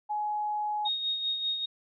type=tone; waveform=sine; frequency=841 Hz; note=G#5; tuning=22 cents sharp; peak=-28 dBFS; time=0.09-0.89 s; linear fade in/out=20 ms
type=tone with tremolo; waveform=sine; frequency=3729 Hz; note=A#7; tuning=in tune; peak=-26 dBFS; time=0.85-1.66 s; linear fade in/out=10 ms; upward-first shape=sine; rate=5.1 Hz; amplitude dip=50%
effects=none